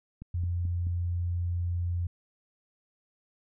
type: click train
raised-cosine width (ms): 5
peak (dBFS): -29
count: 4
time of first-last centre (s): 0.22-0.869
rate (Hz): 4.62
type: tone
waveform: sine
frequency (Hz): 87.3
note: F2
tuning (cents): 0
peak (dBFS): -27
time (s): 0.34-2.07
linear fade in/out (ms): 5
effects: none